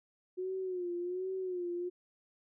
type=tone with vibrato; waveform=sine; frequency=363.3 Hz; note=F#4; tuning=32 cents flat; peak=-34 dBFS; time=0.37-1.9 s; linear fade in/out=20 ms; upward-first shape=sine; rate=1.3 Hz; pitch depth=73 cents each way; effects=none